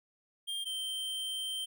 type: tone pair in turn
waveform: square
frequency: 3200 / 3129 Hz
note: G7 / G7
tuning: +35 / -4 cents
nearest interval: unison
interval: 39 cents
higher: first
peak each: -35 / -35 dBFS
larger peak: neither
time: 0.47-0.65 / 0.65-1.66 s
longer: second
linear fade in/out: 20 ms
effects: none